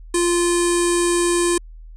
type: tone with low-pass filter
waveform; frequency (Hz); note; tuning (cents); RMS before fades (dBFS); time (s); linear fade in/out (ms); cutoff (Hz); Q
square; 347.3; F4; -10; -18; 0.14-1.58; 5; 8700; 8.3
effects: added 40 Hz sine -36 dBFS peak until 1.96 s